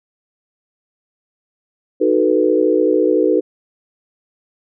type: chord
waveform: sine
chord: B dominant seventh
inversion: first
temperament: equal with one note detuned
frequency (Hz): 309.7 / 370 / 440 / 493.9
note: D#4 / F#4 / A4 / B4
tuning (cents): -8 / 0 / 0 / 0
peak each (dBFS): -17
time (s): 2-3.41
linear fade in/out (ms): 20
effects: none